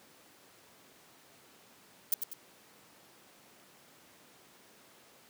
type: noise with echo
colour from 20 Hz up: violet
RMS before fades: -27 dBFS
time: 2.12-2.14 s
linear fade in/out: 2 ms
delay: 97 ms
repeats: 2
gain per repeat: -7 dB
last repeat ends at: 2.334 s
effects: pink hiss -59 dBFS RMS until 5.29 s + high-pass 200 Hz 12 dB/octave